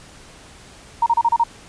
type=tone bursts; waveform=sine; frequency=932.3 Hz; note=A#5; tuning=in tune; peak=-12 dBFS; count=6; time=1.02-1.438 s; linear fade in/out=5 ms; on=43 ms; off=32 ms; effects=pink hiss -44 dBFS RMS until 1.68 s + resampled to 22050 Hz